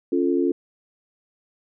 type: chord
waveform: sine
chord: Db augmented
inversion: none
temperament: equal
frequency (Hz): 277.2 / 349.2 / 440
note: Db4 / F4 / A4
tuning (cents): 0 / 0 / 0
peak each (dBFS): -22 / -21 / -26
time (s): 0.12-0.52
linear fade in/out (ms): 5
effects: none